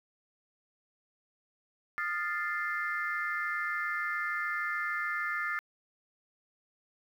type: chord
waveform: sine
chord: F dominant seventh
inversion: third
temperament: equal with one note detuned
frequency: 1230.2 / 1396.9 / 1760 / 2093 Hz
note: Eb6 / F6 / A6 / C7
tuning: -20 / 0 / 0 / 0 cents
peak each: -37 / -36 / -34 / -37 dBFS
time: 1.98-5.59 s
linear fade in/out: 0 ms
effects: tanh soft clip ceiling -21 dBFS + 10-bit